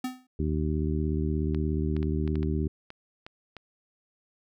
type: tone with exponential decay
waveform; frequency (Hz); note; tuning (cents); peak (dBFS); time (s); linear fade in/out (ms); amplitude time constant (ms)
square; 254.7; C4; -46; -27; 0.04-0.27; 5; 49
type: harmonic tone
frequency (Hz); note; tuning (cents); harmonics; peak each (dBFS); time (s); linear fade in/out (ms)
76.8; D#2; -22; 1 / 2 / 3 / 4 / 5; -28 / -31 / -33 / -34 / -35; 0.39-2.68; 5
type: clicks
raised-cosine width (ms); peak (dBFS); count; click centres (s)
0.3; -26; 9; 1.547 / 1.966 / 2.029 / 2.277 / 2.356 / 2.43 / 2.904 / 3.265 / 3.567
effects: none